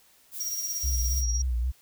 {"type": "noise", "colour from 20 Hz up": "violet", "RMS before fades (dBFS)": -37, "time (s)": [0.31, 1.24], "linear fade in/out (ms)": 50}
{"type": "tone with tremolo", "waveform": "sine", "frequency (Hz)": 5680, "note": "F8", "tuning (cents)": 28, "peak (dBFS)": -27, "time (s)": [0.4, 1.42], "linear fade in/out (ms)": 5, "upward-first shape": "triangle", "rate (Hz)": 17, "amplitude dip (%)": 65}
{"type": "tone with vibrato", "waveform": "sine", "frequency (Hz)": 61.74, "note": "B1", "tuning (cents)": 0, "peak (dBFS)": -24, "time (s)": [0.83, 1.72], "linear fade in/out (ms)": 20, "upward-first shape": "sine", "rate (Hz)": 3.7, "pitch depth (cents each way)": 95}
{"effects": ["white hiss -60 dBFS RMS until 1.81 s"]}